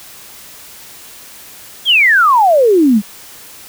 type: exponential sweep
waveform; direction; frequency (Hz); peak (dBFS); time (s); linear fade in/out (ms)
sine; down; 3413 to 193.4; -6; 1.85-3.02; 50
effects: white hiss -36 dBFS RMS until 3.68 s